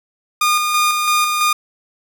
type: tone with tremolo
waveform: sawtooth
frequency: 1218 Hz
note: D#6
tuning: 37 cents flat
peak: -9 dBFS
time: 0.41-1.53 s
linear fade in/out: 5 ms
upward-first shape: square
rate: 3 Hz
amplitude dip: 35%
effects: 7-bit